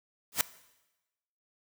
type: noise with exponential growth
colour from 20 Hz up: white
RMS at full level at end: -21 dBFS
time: 0.32-0.41 s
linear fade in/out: 1 ms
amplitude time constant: 19 ms
effects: noise-tail reverb RT60 1.0 s tail -18 dB re dry